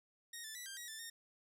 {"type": "tone with pitch steps", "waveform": "10% pulse", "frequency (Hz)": [1867, 1757, 1963, 1588, 1906, 1765, 1839], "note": ["A#6", "A6", "B6", "G6", "A#6", "A6", "A#6"], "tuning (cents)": [2, -3, -11, 22, 38, 5, -24], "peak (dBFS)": -37, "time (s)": [0.33, 1.1], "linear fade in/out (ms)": 5, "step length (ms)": 110, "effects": []}